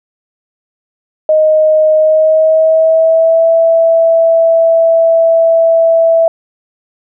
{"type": "tone with pitch glide", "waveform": "sine", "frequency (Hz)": [622.3, 659.3], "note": ["D#5", "E5"], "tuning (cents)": [0, 0], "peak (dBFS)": -5, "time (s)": [1.29, 6.28], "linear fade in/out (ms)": 2, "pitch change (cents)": 100, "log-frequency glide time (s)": [1.96, 3.48], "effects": []}